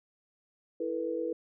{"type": "chord", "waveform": "sine", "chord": "E suspended fourth", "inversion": "none", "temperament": "equal with one note detuned", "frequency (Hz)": [329.6, 440, 488.2], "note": ["E4", "A4", "B4"], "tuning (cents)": [0, 0, -20], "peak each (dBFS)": [-35, -37, -33], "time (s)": [0.8, 1.33], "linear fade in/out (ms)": 5, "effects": []}